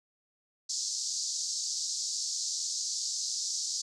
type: band-pass noise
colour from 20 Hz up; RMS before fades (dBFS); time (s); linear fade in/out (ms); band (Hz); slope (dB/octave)
white; -34; 0.69-3.82; 10; 4400 to 7200; 48
effects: none